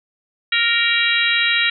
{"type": "harmonic tone with a mistuned harmonic", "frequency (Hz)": 466.2, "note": "A#4", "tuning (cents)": 0, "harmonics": [3, 4, 5, 6, 7, 8], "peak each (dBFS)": [-24, -20, -20, -22, -24, -22], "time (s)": [0.52, 1.7], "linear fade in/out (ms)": 5, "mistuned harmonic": 8, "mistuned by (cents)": 52, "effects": []}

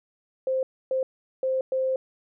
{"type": "tone bursts at uneven times", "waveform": "sine", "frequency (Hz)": 523.3, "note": "C5", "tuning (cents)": 0, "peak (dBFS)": -22, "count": 4, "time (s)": [[0.47, 0.63], [0.91, 1.03], [1.43, 1.61], [1.72, 1.96]], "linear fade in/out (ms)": 2, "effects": []}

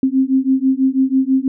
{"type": "beating tone pair", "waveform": "sine", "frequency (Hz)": [261.6, 267.7], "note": ["C4", "C4"], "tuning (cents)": [0, 40], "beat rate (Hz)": 6.1, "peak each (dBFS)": -15, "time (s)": [0.03, 1.48], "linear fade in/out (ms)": 2, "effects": []}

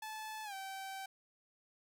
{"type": "tone with pitch glide", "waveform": "sawtooth", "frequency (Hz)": [868, 773.3], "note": ["A5", "G5"], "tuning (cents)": [-24, -24], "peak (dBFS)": -39, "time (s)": [0.02, 1.06], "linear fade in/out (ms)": 5, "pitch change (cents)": -200, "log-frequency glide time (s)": [0.44, 0.54], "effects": []}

